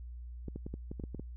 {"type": "clicks", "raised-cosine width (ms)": 3, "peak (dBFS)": -27, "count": 9, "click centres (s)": [0.483, 0.56, 0.665, 0.74, 0.915, 0.998, 1.038, 1.147, 1.196], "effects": ["added 60 Hz sine -42 dBFS peak until 1.36 s"]}